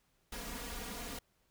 pink noise with comb filter, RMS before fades -43 dBFS, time 0.32-1.19 s, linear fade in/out 5 ms, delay 4.2 ms, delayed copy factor +1, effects pink hiss -75 dBFS RMS until 1.5 s

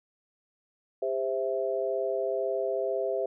sine chord, C major, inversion second, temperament equal with one note detuned, 401.2 / 523.3 / 659.3 Hz, G4 / C5 / E5, +40 / 0 / 0 cents, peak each -31 dBFS, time 1.02-3.26 s, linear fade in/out 5 ms, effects none

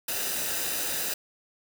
white noise with comb filter, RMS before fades -30 dBFS, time 0.08-1.14 s, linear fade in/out 5 ms, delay 0.91 ms, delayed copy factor -0.55, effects none

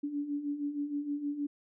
sine beating tone pair, 284.4 / 290.8 Hz, C#4 / D4, +45 / -17 cents, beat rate 6.4 Hz, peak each -39 / -33 dBFS, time 0.03-1.47 s, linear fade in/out 10 ms, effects none

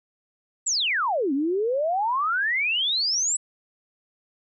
sine exponential two-way sweep, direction down then up, 8000 to 263.2 to 8000 Hz, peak -21 dBFS, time 0.66-3.37 s, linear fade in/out 10 ms, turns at 1.33 s, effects none

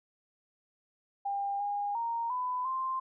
sine tone with pitch steps, 800 / 815 / 929 / 1001 / 1047 Hz, G5 / G#5 / A#5 / B5 / C6, +35 / -33 / -6 / +23 / +1 cents, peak -30 dBFS, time 1.25-3 s, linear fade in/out 10 ms, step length 350 ms, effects none

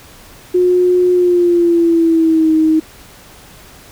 sine tone with pitch glide, 360.5 to 315.7 Hz, F#4 to D#4, -45 to +25 cents, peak -8 dBFS, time 0.54-2.8 s, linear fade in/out 10 ms, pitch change -230 cents, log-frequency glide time 1.12-2.53 s, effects pink hiss -40 dBFS RMS until 3.91 s

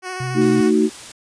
10% pulse tone with vibrato, 369.3 Hz, F#4, 3 cents flat, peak -18 dBFS, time 0.02-0.72 s, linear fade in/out 50 ms, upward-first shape square, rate 14 Hz, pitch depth 16 cents each way
sine tone, 129.6 Hz, C3, 16 cents flat, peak -23 dBFS, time 0.2-0.61 s, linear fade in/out 5 ms
sine chord, D# diminished, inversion second, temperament just, 224 / 311.1 / 373.4 Hz, A3 / D#4 / F#4, +31 / 0 / +16 cents, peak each -17 dBFS, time 0.34-0.9 s, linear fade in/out 50 ms
white noise, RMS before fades -36 dBFS, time 0.41-1.12 s, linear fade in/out 5 ms
effects resampled to 22050 Hz

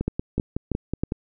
two click trains, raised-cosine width 3 ms, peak -12 / -10 dBFS, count 7 / 4, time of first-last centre 0.01-1.121 / 0.08-1.035 s, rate 5.4 / 3.14 Hz, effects none

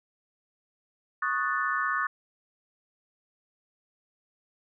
sine chord, D# half-diminished seventh, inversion third, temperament equal, 1108.7 / 1244.5 / 1480 / 1760 Hz, C#6 / D#6 / F#6 / A6, 0 / 0 / 0 / 0 cents, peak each -31 dBFS, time 1.22-2.07 s, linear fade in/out 5 ms, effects none

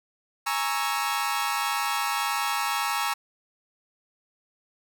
sawtooth chord, A# half-diminished seventh, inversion third, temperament equal, 830.6 / 932.3 / 1108.7 / 1318.5 Hz, G#5 / A#5 / C#6 / E6, 0 / 0 / 0 / 0 cents, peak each -27 dBFS, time 0.46-3.14 s, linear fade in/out 10 ms, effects none

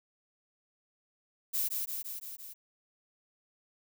violet noise with echo, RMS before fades -31 dBFS, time 1.53-1.69 s, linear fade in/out 20 ms, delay 170 ms, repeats 5, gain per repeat -3 dB, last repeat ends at 2.54 s, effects none

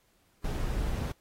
brown noise, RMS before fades -31 dBFS, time 0.44-1.12 s, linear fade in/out 5 ms, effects pink hiss -69 dBFS RMS until 1.2 s + AAC 48 kbps

